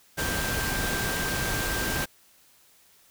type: tone in noise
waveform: sine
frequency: 1577 Hz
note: G6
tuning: 10 cents sharp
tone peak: -32 dBFS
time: 0.17-2.06 s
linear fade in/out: 20 ms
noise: pink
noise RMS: -29 dBFS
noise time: 0.17-2.06 s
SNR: -6 dB
effects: white hiss -59 dBFS RMS until 3.1 s